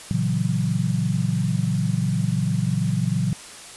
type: chord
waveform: sine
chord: F# dominant seventh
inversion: first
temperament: equal with one note detuned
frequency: 115.67 / 138.59 / 164.81 / 185 Hz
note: A#2 / C#3 / E3 / F#3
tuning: -13 / 0 / 0 / 0 cents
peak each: -25 dBFS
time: 0.11-3.33 s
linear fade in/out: 0 ms
effects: white hiss -40 dBFS RMS until 3.76 s + resampled to 24000 Hz

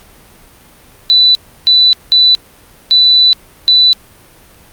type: tone bursts at uneven times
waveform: sine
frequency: 3981 Hz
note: B7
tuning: 13 cents sharp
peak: -4 dBFS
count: 5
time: 1.1-1.35 / 1.67-1.93 / 2.12-2.35 / 2.91-3.33 / 3.68-3.93 s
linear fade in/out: 0 ms
effects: pink hiss -42 dBFS RMS until 4.72 s + Opus 48 kbps

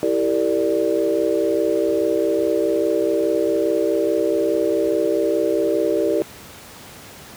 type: chord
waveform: sine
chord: E half-diminished seventh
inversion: none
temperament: equal with one note detuned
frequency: 329.6 / 392 / 456.8 / 587.3 Hz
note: E4 / G4 / Bb4 / D5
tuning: 0 / 0 / -35 / 0 cents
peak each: -22 dBFS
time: 0.03-6.22 s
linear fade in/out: 0 ms
effects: pink hiss -40 dBFS RMS until 7.36 s + high-pass 80 Hz 12 dB/octave

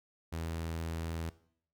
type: tone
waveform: sawtooth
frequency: 82.1 Hz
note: E2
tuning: 6 cents flat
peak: -32 dBFS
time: 0.32-1.3 s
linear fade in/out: 10 ms
effects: noise-tail reverb RT60 0.6 s tail -18 dB re dry

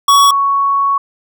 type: tone pair in turn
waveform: square / sine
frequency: 1122 / 1112.3 Hz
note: C#6 / C#6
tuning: +21 / +6 cents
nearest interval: unison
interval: 15 cents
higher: first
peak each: -6 / -10 dBFS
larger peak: first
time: 0.08-0.31 / 0.31-0.98 s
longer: second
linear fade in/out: 5 ms
effects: none

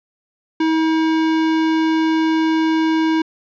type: tone with hard clipping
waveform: sine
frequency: 320 Hz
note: D#4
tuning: 49 cents sharp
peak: -16 dBFS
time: 0.6-3.22 s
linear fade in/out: 5 ms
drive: 18 dB
effects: resampled to 16000 Hz

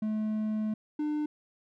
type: tone pair in turn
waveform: triangle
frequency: 215.4 / 300.3 Hz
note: A3 / D4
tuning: -37 / +39 cents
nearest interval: tritone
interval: 576 cents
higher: second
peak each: -26 dBFS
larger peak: neither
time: 0.02-0.74 / 0.99-1.26 s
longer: first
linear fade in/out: 5 ms
effects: none

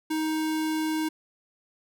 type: tone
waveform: square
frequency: 313.7 Hz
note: D#4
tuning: 14 cents sharp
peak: -26 dBFS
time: 0.1-1.09 s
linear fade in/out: 10 ms
effects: none

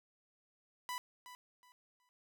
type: tone with echo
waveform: sawtooth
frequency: 992 Hz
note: B5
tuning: 7 cents sharp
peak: -35 dBFS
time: 0.89-0.98 s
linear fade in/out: 0 ms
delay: 370 ms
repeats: 3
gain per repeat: -12 dB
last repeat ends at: 2.09 s
effects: none

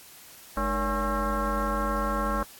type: tone with frequency modulation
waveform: sine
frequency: 566 Hz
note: C#5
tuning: 36 cents sharp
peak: -24 dBFS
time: 0.57-2.43 s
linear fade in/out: 2 ms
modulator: 259 Hz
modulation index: 3.3
effects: white hiss -49 dBFS RMS until 2.59 s + AAC 64 kbps

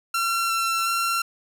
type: tone with pitch steps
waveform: sawtooth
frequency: 1362 / 1349 / 1364 Hz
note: F6 / E6 / F6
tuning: -44 / +40 / -41 cents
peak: -18 dBFS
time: 0.14-1.22 s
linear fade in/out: 5 ms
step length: 360 ms
effects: none

